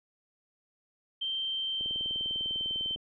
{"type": "tone with pitch glide", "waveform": "sine", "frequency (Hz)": [3136, 3102], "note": ["G7", "G7"], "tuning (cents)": [0, -19], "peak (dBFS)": -30, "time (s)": [1.21, 2.96], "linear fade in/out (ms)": 10, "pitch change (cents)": -19, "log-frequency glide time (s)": [1.34, 2.81]}
{"type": "click train", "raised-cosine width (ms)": 2, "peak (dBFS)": -33, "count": 24, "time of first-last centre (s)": [1.81, 2.96], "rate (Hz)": 20}
{"effects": []}